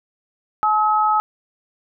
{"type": "tone pair together", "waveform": "sine", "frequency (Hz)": [855, 1281.1], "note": ["A5", "E6"], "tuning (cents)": [-50, -50], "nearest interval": "perfect fifth", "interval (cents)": 700, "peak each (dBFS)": -17, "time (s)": [0.63, 1.2], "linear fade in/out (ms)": 0, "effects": []}